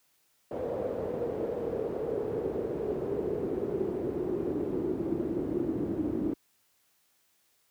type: noise with band-pass filter sweep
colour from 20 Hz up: brown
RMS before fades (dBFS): -32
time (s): 0.51-6.34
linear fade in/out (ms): 5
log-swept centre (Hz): 510 to 310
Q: 5.2
effects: white hiss -70 dBFS RMS until 7.7 s + high-pass 60 Hz 12 dB/octave